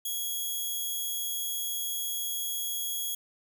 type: tone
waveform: 5% pulse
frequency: 3322 Hz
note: G#7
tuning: in tune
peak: -22 dBFS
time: 0.05-3.15 s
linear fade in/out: 5 ms
effects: none